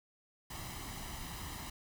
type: noise with comb filter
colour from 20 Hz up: pink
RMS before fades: -44 dBFS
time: 0.5-1.7 s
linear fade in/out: 5 ms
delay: 1 ms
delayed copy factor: +0.6
effects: none